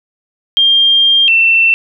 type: tone pair in turn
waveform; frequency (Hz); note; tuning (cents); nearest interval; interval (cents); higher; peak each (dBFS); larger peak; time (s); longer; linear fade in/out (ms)
sine; 3200 / 2686; G7 / E7; +35 / +32; minor third; 303; first; -6; neither; 0.57-1.28 / 1.28-1.74; first; 0
effects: none